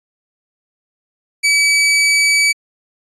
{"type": "tone", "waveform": "sawtooth", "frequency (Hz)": 2290, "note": "D7", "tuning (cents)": -44, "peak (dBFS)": -7, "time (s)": [1.43, 2.53], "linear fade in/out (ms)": 20, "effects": ["resampled to 24000 Hz"]}